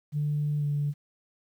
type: tone with pitch glide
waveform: sine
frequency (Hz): 147.9 to 145.44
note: D3 to D3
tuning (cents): +13 to -16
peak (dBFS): -24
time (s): 0.12-0.94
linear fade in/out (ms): 50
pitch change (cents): -29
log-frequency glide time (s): 0.59-0.65
effects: tanh soft clip ceiling -20 dBFS + 10-bit